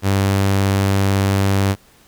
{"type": "tone", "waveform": "sawtooth", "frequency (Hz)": 98, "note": "G2", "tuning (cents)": 0, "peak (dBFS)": -10, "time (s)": [0.02, 1.76], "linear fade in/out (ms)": 50, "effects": ["pink hiss -51 dBFS RMS until 2.07 s"]}